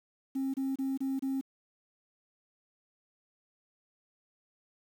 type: tone bursts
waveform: sine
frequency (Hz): 268.5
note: C4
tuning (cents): +45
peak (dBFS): -28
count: 5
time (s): 0.35-1.412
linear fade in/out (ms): 10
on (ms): 190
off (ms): 28
effects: tanh soft clip ceiling -26 dBFS + 9-bit